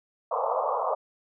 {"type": "band-pass noise", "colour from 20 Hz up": "pink", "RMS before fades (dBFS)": -27, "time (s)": [0.31, 0.95], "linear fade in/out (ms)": 10, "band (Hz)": [470, 1200], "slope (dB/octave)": 96, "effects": []}